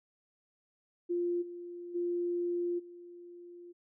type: tone with level steps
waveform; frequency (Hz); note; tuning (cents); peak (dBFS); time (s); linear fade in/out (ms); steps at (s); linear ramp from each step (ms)
sine; 349.2; F4; 0; -29 / -41 / -30 / -47; 1.09-3.73; 20; 1.41 / 1.94 / 2.78; 20
effects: none